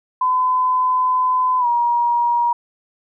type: tone with pitch glide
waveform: sine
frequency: 1014 to 951.6 Hz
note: B5 to A#5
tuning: +45 to +35 cents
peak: -14 dBFS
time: 0.21-2.53 s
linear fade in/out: 5 ms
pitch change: -110 cents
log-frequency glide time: 1.59-1.67 s
effects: none